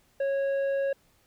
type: tone with tanh clipping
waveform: sine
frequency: 550 Hz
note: C#5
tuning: 14 cents flat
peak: -26 dBFS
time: 0.2-0.93 s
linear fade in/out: 5 ms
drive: 7 dB
effects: pink hiss -65 dBFS RMS until 1.26 s